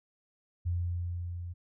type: tone with level ramp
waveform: sine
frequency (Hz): 87.31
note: F2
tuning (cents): 0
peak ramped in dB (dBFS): -27 to -37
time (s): 0.65-1.54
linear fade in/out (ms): 20
effects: none